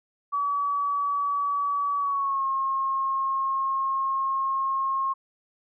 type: tone with pitch glide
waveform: sine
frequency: 1141 to 1077 Hz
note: C#6 to C6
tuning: +50 to +50 cents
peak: -23 dBFS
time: 0.32-5.14 s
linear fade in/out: 20 ms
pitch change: -100 cents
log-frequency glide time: 1.98-2.46 s
effects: none